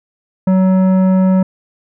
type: tone with tanh clipping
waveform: sine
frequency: 187.6 Hz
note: F#3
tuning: 24 cents sharp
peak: -10 dBFS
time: 0.47-1.43 s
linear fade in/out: 5 ms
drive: 12 dB
effects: none